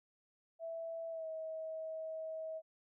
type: tone with pitch glide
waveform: sine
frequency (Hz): 659.3 to 639.1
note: E5 to D#5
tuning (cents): 0 to +46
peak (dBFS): -40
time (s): 0.59-2.62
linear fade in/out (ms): 50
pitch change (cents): -54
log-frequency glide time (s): 1.1-1.27
effects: none